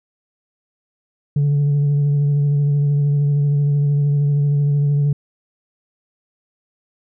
sine tone with vibrato, 144.1 Hz, D3, 33 cents flat, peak -11 dBFS, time 1.36-5.13 s, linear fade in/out 5 ms, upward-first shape triangle, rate 13 Hz, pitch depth 26 cents each way, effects tanh soft clip ceiling -12 dBFS

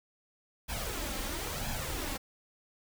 pink noise with flanger, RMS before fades -36 dBFS, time 0.68-2.18 s, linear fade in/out 20 ms, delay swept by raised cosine 1.2 to 3.8 ms, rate 0.99 Hz, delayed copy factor +0.6, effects none

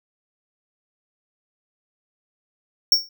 square tone with exponential decay, 5490 Hz, F8, 31 cents flat, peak -10 dBFS, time 2.92-3.09 s, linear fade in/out 2 ms, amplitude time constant 36 ms, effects none

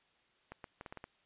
clicks, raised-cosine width 0.5 ms, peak -30 dBFS, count 7, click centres 0.52 / 0.642 / 0.811 / 0.862 / 0.925 / 0.973 / 1.041 s, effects white hiss -71 dBFS RMS until 1.25 s + resampled to 8000 Hz

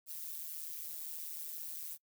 violet noise with amplitude modulation, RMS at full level -40 dBFS, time 0.06-1.98 s, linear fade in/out 50 ms, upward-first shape sine, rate 158 Hz, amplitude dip 85%, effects noise-tail reverb RT60 0.1 s tail -25 dB re dry

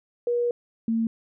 sine tone pair in turn, 480 / 226.7 Hz, B4 / A#3, -49 / -48 cents, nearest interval octave + minor second, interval 1299 cents, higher first, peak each -21 / -21 dBFS, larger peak neither, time 0.27-0.51 / 0.88-1.07 s, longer first, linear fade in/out 2 ms, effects none

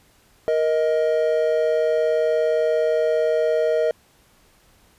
triangle tone pair together, 469.7 / 627 Hz, A#4 / D#5, +13 / +13 cents, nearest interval perfect fourth, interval 500 cents, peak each -18 dBFS, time 0.48-3.91 s, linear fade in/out 0 ms, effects pink hiss -57 dBFS RMS until 4.98 s + resampled to 32000 Hz

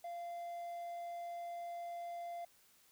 triangle tone, 691 Hz, F5, 19 cents flat, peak -40 dBFS, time 0.04-2.45 s, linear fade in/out 5 ms, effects white hiss -68 dBFS RMS until 2.91 s

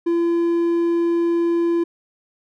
triangle tone, 339.7 Hz, F4, 48 cents flat, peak -14 dBFS, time 0.06-1.84 s, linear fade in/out 10 ms, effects none

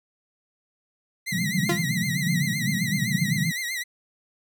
sawtooth tone with vibrato, 1997 Hz, B6, 19 cents sharp, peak -24 dBFS, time 1.26-3.84 s, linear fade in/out 20 ms, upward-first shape sine, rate 7.8 Hz, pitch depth 100 cents each way
white band-pass noise, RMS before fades -26 dBFS, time 1.32-3.52 s, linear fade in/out 10 ms, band 130 to 200 Hz, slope 48 dB/octave
sawtooth tone with exponential decay, 346.4 Hz, F4, 14 cents flat, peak -15 dBFS, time 1.69-1.85 s, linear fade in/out 5 ms, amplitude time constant 33 ms
effects none

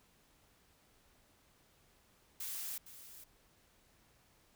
blue noise with echo, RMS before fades -42 dBFS, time 2.4-2.78 s, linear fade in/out 5 ms, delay 460 ms, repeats 1, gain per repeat -12 dB, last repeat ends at 3.24 s, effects pink hiss -69 dBFS RMS until 4.55 s

